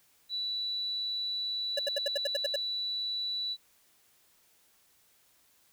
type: tone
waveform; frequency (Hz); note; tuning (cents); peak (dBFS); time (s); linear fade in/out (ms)
sine; 3951; B7; 0; -31; 0.29-3.57; 50
type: tone bursts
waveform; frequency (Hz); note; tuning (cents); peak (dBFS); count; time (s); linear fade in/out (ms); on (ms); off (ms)
square; 570; C#5; +48; -29; 9; 1.77-2.56; 5; 22; 74
effects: white hiss -66 dBFS RMS until 5.72 s